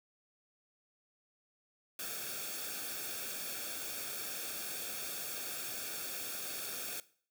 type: noise with comb filter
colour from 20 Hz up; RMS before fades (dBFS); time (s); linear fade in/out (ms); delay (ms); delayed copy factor
white; -41; 1.99-7; 2; 1; -0.7
effects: noise-tail reverb RT60 0.5 s tail -19 dB re dry